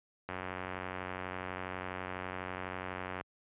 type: click train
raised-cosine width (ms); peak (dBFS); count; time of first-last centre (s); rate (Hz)
0.5; -23; 270; 0.29-3.211; 92.1
effects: high-pass 60 Hz 12 dB/octave + resampled to 8000 Hz